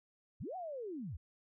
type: linear two-way sweep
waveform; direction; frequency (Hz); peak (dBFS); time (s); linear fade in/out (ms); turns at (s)
sine; up then down; 58.27 to 765 to 58.27; -40; 0.4-1.17; 10; 0.56
effects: none